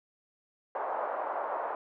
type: band-pass noise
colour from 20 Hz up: pink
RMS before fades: -34 dBFS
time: 0.75-1.75 s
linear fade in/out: 2 ms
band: 590 to 1100 Hz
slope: 24 dB/octave
effects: none